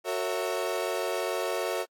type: chord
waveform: 35% pulse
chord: F# dominant seventh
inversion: none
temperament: equal with one note detuned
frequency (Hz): 370 / 456.8 / 554.4 / 659.3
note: F#4 / A#4 / C#5 / E5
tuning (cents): 0 / -35 / 0 / 0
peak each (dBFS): -32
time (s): 0.04-1.86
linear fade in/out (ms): 50
effects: AAC 64 kbps